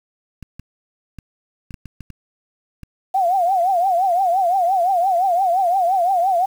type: clicks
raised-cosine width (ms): 5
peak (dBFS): -23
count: 9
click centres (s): 0.427 / 0.596 / 1.187 / 1.708 / 1.742 / 1.857 / 2.007 / 2.103 / 2.833
type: tone with vibrato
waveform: sine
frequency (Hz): 731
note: F#5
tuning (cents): -21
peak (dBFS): -14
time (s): 3.14-6.46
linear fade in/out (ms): 10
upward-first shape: triangle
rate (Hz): 5.8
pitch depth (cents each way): 160
effects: 7-bit